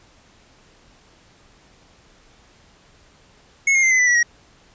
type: tone with pitch steps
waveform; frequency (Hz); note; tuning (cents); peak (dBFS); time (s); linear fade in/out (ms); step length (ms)
square; 2185 / 2134 / 2084 / 2035 / 1987.5 / 1941 / 1895.6; C#7 / C7 / C7 / C7 / B6 / B6 / A#6; -26 / +34 / -7 / -49 / +10 / -31 / +28; -14; 3.67-4.23; 5; 80
effects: pink hiss -53 dBFS RMS until 4.74 s + resampled to 16000 Hz